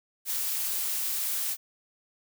blue noise, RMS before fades -30 dBFS, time 0.25-1.57 s, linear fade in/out 50 ms, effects none

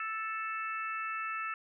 harmonic tone, 440 Hz, A4, in tune, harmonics 3 / 4 / 5 / 6, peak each -36 / -41 / -46 / -41 dBFS, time 0-1.54 s, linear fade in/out 2 ms, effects none

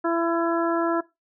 harmonic tone, 335.4 Hz, E4, 30 cents sharp, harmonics 1 / 2 / 3 / 4 / 5, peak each -23 / -27 / -30 / -29 / -34 dBFS, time 0.04-1.01 s, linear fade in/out 10 ms, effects noise-tail reverb RT60 0.2 s tail -19 dB re dry

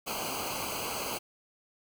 pink noise with comb filter, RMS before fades -35 dBFS, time 0.06-1.19 s, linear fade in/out 20 ms, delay 0.55 ms, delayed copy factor -0.9, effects none

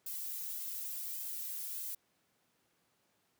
violet noise with flanger, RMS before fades -41 dBFS, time 0.06-1.95 s, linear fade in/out 5 ms, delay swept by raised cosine 1.9 to 2.49 ms, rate 1.7 Hz, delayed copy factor +0.8, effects pink hiss -75 dBFS RMS until 3.39 s + high-pass 150 Hz 12 dB/octave

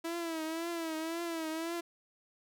sawtooth tone with vibrato, 328.3 Hz, E4, 7 cents flat, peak -31 dBFS, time 0.04-1.81 s, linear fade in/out 10 ms, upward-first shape triangle, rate 1.9 Hz, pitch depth 82 cents each way, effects none

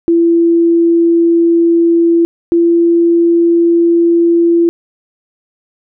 sine tone pair in turn, 336.8 / 339.1 Hz, E4 / E4, +37 / +49 cents, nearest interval unison, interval 12 cents, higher second, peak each -6 dBFS, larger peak neither, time 0.08-2.25 / 2.52-4.69 s, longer neither, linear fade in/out 0 ms, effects none

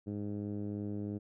10% pulse tone with low-pass filter, 103 Hz, G#2, 14 cents flat, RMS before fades -38 dBFS, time 0.06-1.19 s, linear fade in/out 20 ms, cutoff 300 Hz, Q 1.2, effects none

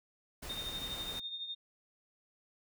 pink noise, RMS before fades -45 dBFS, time 0.42-1.2 s, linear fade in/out 10 ms
sine tone with tremolo, 3662 Hz, A#7, 32 cents flat, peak -36 dBFS, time 0.49-1.55 s, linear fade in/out 10 ms, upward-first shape triangle, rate 12 Hz, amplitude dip 65%
effects none

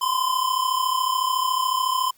square tone pair together, 1012.6 / 1046.5 Hz, B5 / C6, +43 / 0 cents, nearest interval minor second, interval 57 cents, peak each -24 dBFS, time 0.01-2.11 s, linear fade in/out 10 ms, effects white hiss -59 dBFS RMS until 2.17 s + Opus 48 kbps

